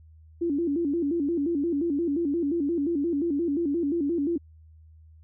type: tone with vibrato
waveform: sine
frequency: 311.1 Hz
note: D#4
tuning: in tune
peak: -23 dBFS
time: 0.41-4.38 s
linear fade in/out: 10 ms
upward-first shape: square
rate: 5.7 Hz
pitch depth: 160 cents each way
effects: added 79 Hz sine -49 dBFS peak until 5.23 s